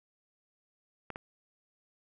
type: clicks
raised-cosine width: 0.5 ms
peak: -24 dBFS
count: 2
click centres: 1.103 / 1.159 s
effects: none